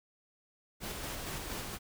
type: noise with tremolo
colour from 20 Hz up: pink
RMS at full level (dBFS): -39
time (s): 0.8-1.79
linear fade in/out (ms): 50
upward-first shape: square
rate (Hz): 4.3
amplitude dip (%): 25
effects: none